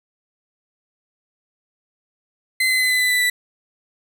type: tone with pitch steps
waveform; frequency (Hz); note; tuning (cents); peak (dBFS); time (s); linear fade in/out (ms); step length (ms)
35% pulse; 2052 / 2039 / 2026 / 2013 / 2001 / 1987.8 / 1975.2; C7 / C7 / B6 / B6 / B6 / B6 / B6; -34 / -45 / +44 / +33 / +22 / +11 / 0; -14; 2.6-3.3; 5; 100
effects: none